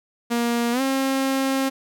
sawtooth tone with pitch glide, 236.3 to 268.3 Hz, A#3 to C4, +24 to +44 cents, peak -16 dBFS, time 0.3-1.7 s, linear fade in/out 20 ms, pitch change +220 cents, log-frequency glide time 0.72-0.81 s, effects none

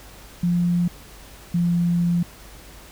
sine tone pair in turn, 174.61 / 172.8 Hz, F3 / F3, 0 / -18 cents, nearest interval unison, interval 18 cents, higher first, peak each -17 dBFS, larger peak neither, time 0.43-0.88 / 1.54-2.23 s, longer second, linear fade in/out 5 ms, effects added 50 Hz sine -47 dBFS peak until 2.91 s + pink hiss -45 dBFS RMS until 2.91 s

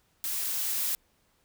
blue noise with level ramp, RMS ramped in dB -32 to -29 dBFS, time 0.24-0.95 s, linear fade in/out 0 ms, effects pink hiss -69 dBFS RMS until 1.44 s

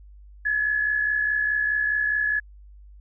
sine tone with amplitude modulation, 1701 Hz, G#6, 41 cents sharp, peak -18 dBFS, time 0.45-2.4 s, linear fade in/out 10 ms, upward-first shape sine, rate 64.8 Hz, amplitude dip 55%, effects added 50 Hz sine -44 dBFS peak until 3 s

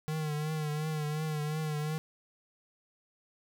square tone with vibrato, 153.1 Hz, D#3, 28 cents flat, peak -32 dBFS, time 0.08-1.98 s, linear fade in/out 0 ms, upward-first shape triangle, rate 2.8 Hz, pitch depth 56 cents each way, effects none

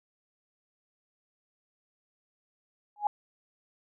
sine tone with exponential growth, 830.6 Hz, G#5, in tune, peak -19 dBFS, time 2.96-3.07 s, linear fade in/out 2 ms, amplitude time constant 22 ms, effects none

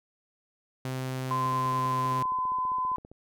sawtooth tone, 130 Hz, C3, 11 cents flat, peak -27 dBFS, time 0.85-2.23 s, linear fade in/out 2 ms
sine tone with pitch glide, 1032 to 1016.6 Hz, C6 to B5, -24 to +50 cents, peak -26 dBFS, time 1.31-2.96 s, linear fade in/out 0 ms, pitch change -26 cents, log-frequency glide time 1.55-2.48 s
click train, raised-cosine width 2 ms, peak -35 dBFS, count 26, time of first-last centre 1.46-3.116 s, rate 15.1 Hz
effects none

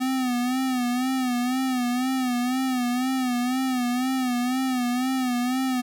square tone with vibrato, 252.7 Hz, B3, 40 cents sharp, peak -23 dBFS, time 0-5.82 s, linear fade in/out 20 ms, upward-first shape sine, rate 2 Hz, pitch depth 71 cents each way, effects none

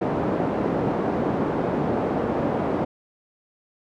pink band-pass noise, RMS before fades -24 dBFS, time 0.01-2.85 s, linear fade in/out 10 ms, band 190 to 710 Hz, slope 12 dB/octave, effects none

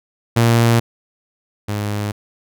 sawtooth tone pair in turn, 116.54 / 103.83 Hz, A#2 / G#2, 0 / 0 cents, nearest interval major second, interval 200 cents, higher first, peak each -7 / -16 dBFS, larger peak first, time 0.36-0.8 / 1.68-2.12 s, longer neither, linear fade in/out 10 ms, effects none

